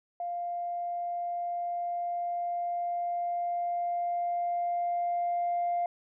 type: tone with level ramp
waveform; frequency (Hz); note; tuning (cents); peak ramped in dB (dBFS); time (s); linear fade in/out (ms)
sine; 698.5; F5; 0; -31 to -25; 0.2-5.86; 2
effects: tanh soft clip ceiling -23 dBFS